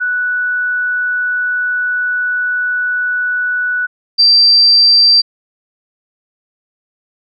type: tone pair in turn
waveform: sine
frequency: 1479 / 4696 Hz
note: F#6 / D8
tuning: -1 / -1 cents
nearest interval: octave + minor sixth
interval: 2000 cents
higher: second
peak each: -13 / -5 dBFS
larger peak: second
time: 0-3.87 / 4.18-5.22 s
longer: first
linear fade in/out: 20 ms
effects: none